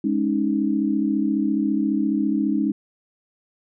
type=chord; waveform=sine; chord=Ab suspended fourth; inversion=none; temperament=just; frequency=207.7 / 276.9 / 311.5 Hz; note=Ab3 / Db4 / Eb4; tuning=0 / -2 / +2 cents; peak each=-23 dBFS; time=0.04-2.72 s; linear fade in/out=5 ms; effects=none